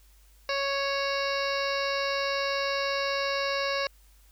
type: harmonic tone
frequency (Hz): 554.4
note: C#5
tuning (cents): 0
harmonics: 1 / 2 / 3 / 4 / 5 / 7 / 8 / 9 / 10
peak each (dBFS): -30 / -33 / -35 / -36 / -37 / -38 / -39 / -40 / -40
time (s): 0.49-3.87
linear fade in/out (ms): 2
effects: added 50 Hz sine -55 dBFS peak until 4.31 s + white hiss -63 dBFS RMS until 4.31 s